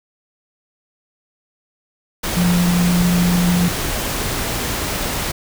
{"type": "tone in noise", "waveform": "sine", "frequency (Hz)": 176.1, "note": "F3", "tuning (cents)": 15, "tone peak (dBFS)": -13, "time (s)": [2.36, 3.69], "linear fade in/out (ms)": 10, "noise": "pink", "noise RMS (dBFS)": -22, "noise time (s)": [2.23, 5.32], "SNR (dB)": 6, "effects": []}